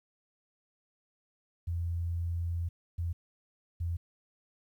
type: tone bursts at uneven times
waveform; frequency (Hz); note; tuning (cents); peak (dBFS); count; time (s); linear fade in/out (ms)
sine; 85.2; F2; -42; -30; 3; 1.67-2.69 / 2.98-3.13 / 3.8-3.97; 10
effects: 11-bit